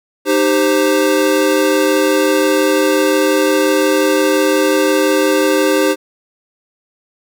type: chord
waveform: square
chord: C minor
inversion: first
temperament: equal with one note detuned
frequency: 306.3 / 392 / 523.3 Hz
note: Eb4 / G4 / C5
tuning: -27 / 0 / 0 cents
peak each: -16 dBFS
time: 0.25-5.96 s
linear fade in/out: 50 ms
effects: none